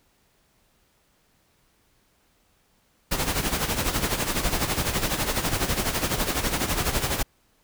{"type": "noise with tremolo", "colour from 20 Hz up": "pink", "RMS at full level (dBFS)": -23, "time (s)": [3.11, 7.23], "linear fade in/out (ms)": 10, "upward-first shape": "sine", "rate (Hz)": 12, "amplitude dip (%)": 65, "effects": ["pink hiss -65 dBFS RMS until 7.63 s"]}